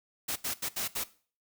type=noise bursts at uneven times; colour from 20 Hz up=white; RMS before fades=-33 dBFS; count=5; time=0.28-0.36 / 0.44-0.54 / 0.62-0.69 / 0.76-0.88 / 0.95-1.04 s; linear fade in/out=10 ms; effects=noise-tail reverb RT60 0.4 s tail -17 dB re dry